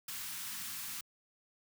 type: band-stop noise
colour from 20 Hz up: white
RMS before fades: -42 dBFS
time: 0.08-1.01 s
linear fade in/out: 5 ms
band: 250 to 1000 Hz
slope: 24 dB/octave
effects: high-pass 100 Hz 12 dB/octave